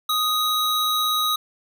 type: tone pair together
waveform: square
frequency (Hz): 1244.5 / 3850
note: D#6 / B7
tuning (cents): 0 / -45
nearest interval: octave + minor sixth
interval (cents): 1955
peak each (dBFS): -23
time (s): 0.09-1.36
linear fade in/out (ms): 5
effects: none